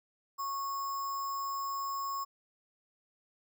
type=tone with sample-and-hold; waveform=sine; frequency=1103 Hz; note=C#6; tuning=9 cents flat; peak=-33 dBFS; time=0.38-2.25 s; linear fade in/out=20 ms; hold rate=6300 Hz; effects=none